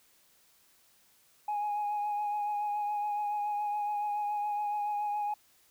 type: tone with vibrato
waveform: sine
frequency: 830.6 Hz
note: G#5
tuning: in tune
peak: -28 dBFS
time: 1.48-5.34 s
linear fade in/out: 5 ms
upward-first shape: triangle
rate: 7.1 Hz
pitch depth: 26 cents each way
effects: tanh soft clip ceiling -27 dBFS + white hiss -65 dBFS RMS until 5.7 s